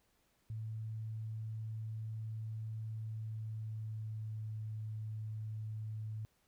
sine tone with pitch glide, 110.2 to 108.68 Hz, A2 to A2, +3 to -21 cents, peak -39 dBFS, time 0.5-6.25 s, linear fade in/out 0 ms, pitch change -24 cents, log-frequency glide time 2.98-4.59 s, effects pink hiss -75 dBFS RMS until 6.47 s

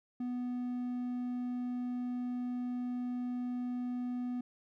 triangle tone, 246.9 Hz, B3, in tune, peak -32 dBFS, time 0.2-4.41 s, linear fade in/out 5 ms, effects none

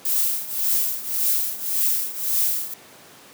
violet noise with tremolo, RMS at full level -19 dBFS, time 0.05-2.74 s, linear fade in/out 5 ms, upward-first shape triangle, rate 1.8 Hz, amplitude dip 85%, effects pink hiss -46 dBFS RMS until 3.33 s + high-pass 200 Hz 12 dB/octave

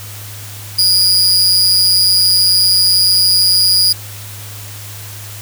40% pulse tone with amplitude modulation, 4891 Hz, D#8, 31 cents flat, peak -4 dBFS, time 0.78-3.93 s, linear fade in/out 10 ms, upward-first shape sine, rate 187 Hz, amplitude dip 70%, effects added 103 Hz sine -30 dBFS peak until 5.41 s + white hiss -32 dBFS RMS until 5.41 s

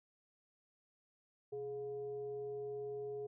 sine tone with frequency modulation, 419.1 Hz, G#4, 16 cents sharp, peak -40 dBFS, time 1.52-3.27 s, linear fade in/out 10 ms, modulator 292 Hz, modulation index 0.33, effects none

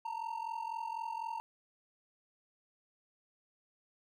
triangle ring-modulated tone, 914 Hz, A#5, 34 cents flat, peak -32 dBFS, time 0.05-1.4 s, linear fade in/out 0 ms, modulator 22 Hz, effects none

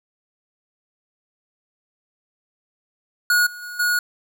square tone with level steps, 1450 Hz, F#6, 35 cents flat, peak -15 / -35 / -32 / -18 dBFS, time 3.3-3.99 s, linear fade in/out 2 ms, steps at 3.46 / 3.62 / 3.79 s, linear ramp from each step 10 ms, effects 9-bit

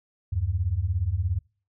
sine beating tone pair, 78.8 / 95.8 Hz, D#2 / G2, +23 / -39 cents, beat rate 17 Hz, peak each -27 / -25 dBFS, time 0.32-1.39 s, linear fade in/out 10 ms, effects noise-tail reverb RT60 0.4 s tail -26 dB re dry

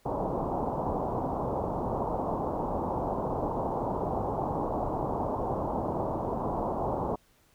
white low-pass noise, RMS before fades -31 dBFS, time 0.05-7.16 s, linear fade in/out 10 ms, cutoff 980 Hz, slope 48 dB/octave, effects pink hiss -65 dBFS RMS until 7.54 s

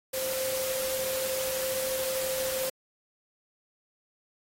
sine tone in noise, 523.3 Hz, C5, in tune, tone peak -31 dBFS, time 0.13-2.7 s, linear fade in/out 10 ms, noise white, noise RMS -34 dBFS, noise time 0.13-2.7 s, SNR 0 dB, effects AAC 48 kbps

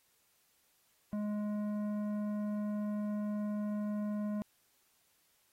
sine tone with tanh clipping, 208.7 Hz, G#3, 9 cents sharp, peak -35 dBFS, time 1.13-4.42 s, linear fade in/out 0 ms, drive 11 dB, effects white hiss -72 dBFS RMS until 5.52 s + AAC 48 kbps

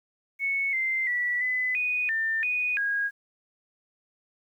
sine tone with pitch steps, 2208 / 2082 / 1953 / 2010 / 2481 / 1800 / 2478 / 1638 Hz, C#7 / C7 / B6 / B6 / D#7 / A6 / D#7 / G#6, -7 / -9 / -20 / +30 / -6 / +39 / -8 / -24 cents, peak -24 dBFS, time 0.39-3.11 s, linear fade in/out 50 ms, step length 340 ms, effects 10-bit

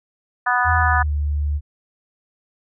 harmonic tone, 246.9 Hz, B3, in tune, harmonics 3 / 4 / 5 / 6 / 7, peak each -22 / -22 / -22 / -22 / -22 dBFS, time 0.46-1.03 s, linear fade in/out 10 ms
sine tone with pitch glide, 83.3 to 73.36 Hz, E2 to D2, +19 to -1 cents, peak -18 dBFS, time 0.64-1.61 s, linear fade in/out 50 ms, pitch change -220 cents, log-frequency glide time 0.76-1.12 s
effects none

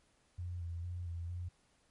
sine tone with vibrato, 86.7 Hz, F2, 12 cents flat, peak -38 dBFS, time 0.38-1.49 s, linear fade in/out 10 ms, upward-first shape square, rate 2.2 Hz, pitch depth 33 cents each way, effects pink hiss -72 dBFS RMS until 1.9 s + MP3 48 kbps

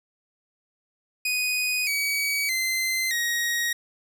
sawtooth tone with pitch steps, 2489 / 2269 / 2069 / 1886.3 Hz, D#7 / C#7 / C7 / A#6, 0 / +40 / -20 / +20 cents, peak -20 dBFS, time 1.25-3.73 s, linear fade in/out 5 ms, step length 620 ms, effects none

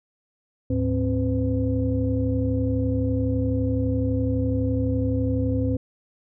sine tone cluster, 74.7 / 106.6 / 263.8 / 504 Hz, D2 / G#2 / C4 / B4, +30 / +46 / +14 / +35 cents, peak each -27 / -24 / -24 / -29 dBFS, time 0.7-5.77 s, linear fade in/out 5 ms, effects tanh soft clip ceiling -10 dBFS

